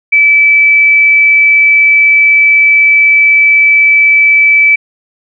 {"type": "tone", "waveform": "sine", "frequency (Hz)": 2308, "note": "D7", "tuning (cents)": -31, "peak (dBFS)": -3, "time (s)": [0.12, 4.76], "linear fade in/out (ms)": 10, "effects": []}